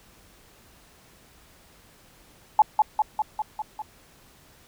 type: tone with echo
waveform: sine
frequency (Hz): 857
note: A5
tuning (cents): -46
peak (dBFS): -11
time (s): 2.59-2.62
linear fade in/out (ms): 2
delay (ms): 200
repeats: 6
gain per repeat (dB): -3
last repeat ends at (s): 3.82
effects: pink hiss -55 dBFS RMS until 4.67 s